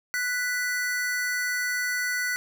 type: tone pair together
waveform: square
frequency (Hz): 1480 / 1978.6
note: F#6 / B6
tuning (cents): 0 / +3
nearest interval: perfect fourth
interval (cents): 503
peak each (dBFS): -29 / -29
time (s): 0.14-2.36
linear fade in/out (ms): 0
effects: none